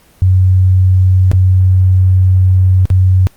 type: tone with dropouts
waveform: sine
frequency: 93 Hz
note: F#2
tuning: 9 cents sharp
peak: -5 dBFS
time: 0.22-3.27 s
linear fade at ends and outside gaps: 0 ms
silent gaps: 1.315-1.333 / 2.855-2.902 s
effects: pink hiss -47 dBFS RMS until 3.36 s + Opus 24 kbps